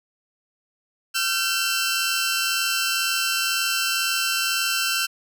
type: tone cluster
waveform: 15% pulse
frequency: 1369 / 1543 / 2656 Hz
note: F6 / G6 / E7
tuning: -35 / -28 / +12 cents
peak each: -19 dBFS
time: 1.14-5.07 s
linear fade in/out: 20 ms
effects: none